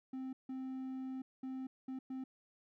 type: tone bursts at uneven times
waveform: triangle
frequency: 261.6 Hz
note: C4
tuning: in tune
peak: -38 dBFS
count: 5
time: 0.13-0.33 / 0.49-1.22 / 1.43-1.67 / 1.88-1.99 / 2.1-2.24 s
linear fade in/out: 5 ms
effects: none